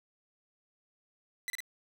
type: tone with echo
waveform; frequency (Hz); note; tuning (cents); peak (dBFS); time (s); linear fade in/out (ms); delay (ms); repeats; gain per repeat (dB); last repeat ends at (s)
sawtooth; 1995; B6; +17; -30; 1.48-1.5; 0; 52; 2; -2; 1.604
effects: none